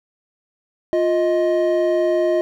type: tone pair together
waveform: triangle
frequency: 351.6 / 627 Hz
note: F4 / D#5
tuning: +12 / +13 cents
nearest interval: minor seventh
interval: 1001 cents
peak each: -16 dBFS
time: 0.93-2.41 s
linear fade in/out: 0 ms
effects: none